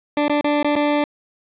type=tone with dropouts; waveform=20% pulse; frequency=293.7 Hz; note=D4; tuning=in tune; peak=-11 dBFS; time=0.17-1.04 s; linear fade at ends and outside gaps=2 ms; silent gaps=0.282-0.296 / 0.411-0.443 / 0.629-0.645 / 0.756-0.762 s; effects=resampled to 8000 Hz + 8-bit